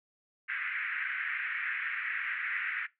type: band-pass noise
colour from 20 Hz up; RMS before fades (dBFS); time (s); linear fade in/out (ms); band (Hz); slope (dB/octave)
pink; -35; 0.48-2.87; 20; 1500 to 2300; 48
effects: noise-tail reverb RT60 0.2 s tail -19 dB re dry